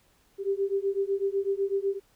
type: beating tone pair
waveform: sine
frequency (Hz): 390 / 398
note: G4 / G4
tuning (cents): -9 / +26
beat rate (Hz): 8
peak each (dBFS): -28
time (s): 0.38-2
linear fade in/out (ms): 50
effects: pink hiss -65 dBFS RMS until 2.15 s